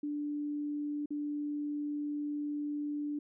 sine tone with dropouts, 293.7 Hz, D4, in tune, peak -33 dBFS, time 0.03-3.19 s, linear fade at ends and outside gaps 5 ms, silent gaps 1.059-1.105 s, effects none

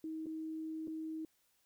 sine tone with dropouts, 317.3 Hz, D#4, 34 cents sharp, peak -39 dBFS, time 0.04-1.25 s, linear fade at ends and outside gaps 2 ms, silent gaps 0.259-0.266 / 0.873-0.879 s, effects white hiss -75 dBFS RMS until 1.65 s

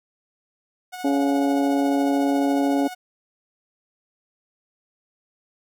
sawtooth tone with tremolo, 732 Hz, F#5, 19 cents flat, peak -27 dBFS, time 0.92-2.95 s, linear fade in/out 20 ms, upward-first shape triangle, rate 14 Hz, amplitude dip 45%
harmonic tone, 140 Hz, C#3, 18 cents sharp, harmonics 2 / 3 / 4 / 5 / 6, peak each -19 / -30 / -28 / -28 / -31 dBFS, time 1.04-2.88 s, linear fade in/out 10 ms
effects none

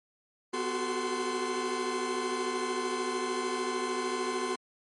40% pulse tone cluster, 249.7 / 368.2 / 381.5 / 435.3 / 1040 Hz, B3 / F#4 / G4 / A4 / C6, +19 / -8 / -47 / -19 / -11 cents, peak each -38 / -34 / -36 / -38 / -34 dBFS, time 0.53-4.56 s, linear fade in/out 10 ms, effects MP3 48 kbps

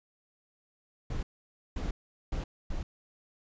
brown noise bursts at uneven times, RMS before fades -33 dBFS, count 4, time 1.1-1.23 / 1.76-1.91 / 2.32-2.44 / 2.7-2.83 s, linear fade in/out 5 ms, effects resampled to 16000 Hz

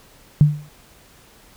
sine tone with exponential decay, 148.7 Hz, D3, 22 cents sharp, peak -5 dBFS, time 0.41-0.69 s, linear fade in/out 0 ms, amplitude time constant 59 ms, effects pink hiss -50 dBFS RMS until 1.56 s

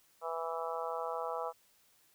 harmonic tone, 164.81 Hz, E3, in tune, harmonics 3 / 4 / 5 / 6 / 7 / 8, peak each -40 / -41 / -42 / -43 / -43 / -44 dBFS, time 0.21-1.53 s, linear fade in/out 50 ms, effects white hiss -68 dBFS RMS until 2.14 s

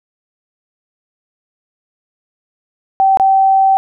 sine tone with dropouts, 773 Hz, G5, 24 cents flat, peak -7 dBFS, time 3-3.77 s, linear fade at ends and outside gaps 0 ms, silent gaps 3.172-3.198 s, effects none

